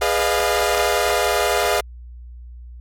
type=chord; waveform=sawtooth; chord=F half-diminished seventh; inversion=first; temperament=equal with one note detuned; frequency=415.3 / 493.9 / 607.7 / 698.5 Hz; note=Ab4 / Cb5 / Eb5 / F5; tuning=0 / 0 / -41 / 0 cents; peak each=-19 / -20 / -19 / -18 dBFS; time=0.01-1.81 s; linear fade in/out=10 ms; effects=added 60 Hz sine -35 dBFS peak until 2.8 s + AAC 48 kbps